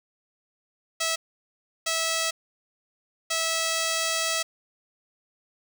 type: tone bursts at uneven times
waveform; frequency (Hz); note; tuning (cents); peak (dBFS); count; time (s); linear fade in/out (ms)
5% pulse; 652; E5; -19; -13; 3; 1-1.16 / 1.86-2.31 / 3.3-4.43; 10
effects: none